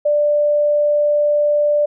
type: tone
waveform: sine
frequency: 590 Hz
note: D5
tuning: 8 cents sharp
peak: -12 dBFS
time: 0.05-1.86 s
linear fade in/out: 10 ms
effects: none